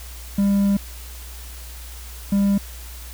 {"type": "tone pair in turn", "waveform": "triangle", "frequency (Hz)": [199.6, 199.6], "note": ["G3", "G3"], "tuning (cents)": [32, 32], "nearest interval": "unison", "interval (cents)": 0, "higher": "neither", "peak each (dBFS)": -13, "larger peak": "neither", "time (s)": [[0.38, 0.77], [2.32, 2.58]], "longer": "first", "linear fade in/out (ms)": 5, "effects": ["added 60 Hz sine -35 dBFS peak until 3.13 s", "white hiss -41 dBFS RMS until 3.13 s"]}